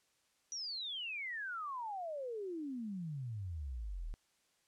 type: exponential sweep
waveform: sine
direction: down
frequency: 5920 to 35.56 Hz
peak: -39 dBFS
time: 0.52-4.14 s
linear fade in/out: 0 ms
effects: white hiss -75 dBFS RMS until 4.67 s + low-pass 9000 Hz 12 dB/octave